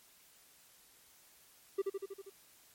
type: tone with echo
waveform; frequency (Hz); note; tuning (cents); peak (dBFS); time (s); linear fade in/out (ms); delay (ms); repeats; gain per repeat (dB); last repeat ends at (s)
triangle; 392; G4; 0; -27; 1.78-1.82; 10; 80; 6; -3; 2.3
effects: white hiss -63 dBFS RMS until 2.74 s + MP3 64 kbps